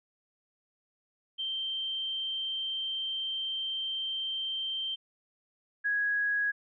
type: tone pair in turn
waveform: sine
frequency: 3136 / 1661.2 Hz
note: G7 / G#6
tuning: 0 / 0 cents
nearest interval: major seventh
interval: 1100 cents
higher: first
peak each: -31 / -26 dBFS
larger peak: second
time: 1.38-4.96 / 5.84-6.52 s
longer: first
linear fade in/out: 20 ms
effects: none